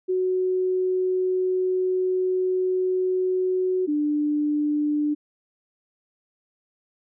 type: tone pair in turn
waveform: sine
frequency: 370 / 297 Hz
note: F#4 / D4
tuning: 0 / +20 cents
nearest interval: major third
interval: 380 cents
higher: first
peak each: -20 dBFS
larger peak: neither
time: 0.08-3.87 / 3.87-5.15 s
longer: first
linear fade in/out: 20 ms
effects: none